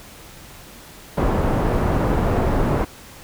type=low-pass noise; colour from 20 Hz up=pink; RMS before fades=-19 dBFS; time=1.17-2.85 s; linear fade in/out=10 ms; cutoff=950 Hz; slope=12 dB/octave; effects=pink hiss -42 dBFS RMS until 3.23 s